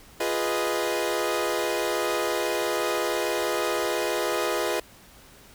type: chord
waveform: sawtooth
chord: F half-diminished seventh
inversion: none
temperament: equal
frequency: 349.2 / 415.3 / 493.9 / 622.3 Hz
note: F4 / Ab4 / Cb5 / Eb5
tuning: 0 / 0 / 0 / 0 cents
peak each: -26 dBFS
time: 0.2-4.8 s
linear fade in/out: 5 ms
effects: pink hiss -51 dBFS RMS until 5.54 s